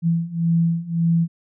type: beating tone pair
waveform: sine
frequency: 166.2 / 168 Hz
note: E3 / E3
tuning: +15 / +33 cents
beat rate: 1.8 Hz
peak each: -21 / -19 dBFS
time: 0.02-1.28 s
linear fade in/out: 50 ms
effects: none